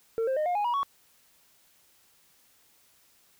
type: tone with pitch steps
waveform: sine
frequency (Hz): 453.6 / 527.1 / 612.5 / 711.8 / 827.1 / 961.1 / 1116.9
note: A#4 / C5 / D#5 / F5 / G#5 / B5 / C#6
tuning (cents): -47 / +13 / -27 / +33 / -7 / -47 / +13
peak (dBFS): -22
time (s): 0.18-0.831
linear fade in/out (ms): 0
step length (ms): 93
effects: tanh soft clip ceiling -24 dBFS + white hiss -63 dBFS RMS until 3.39 s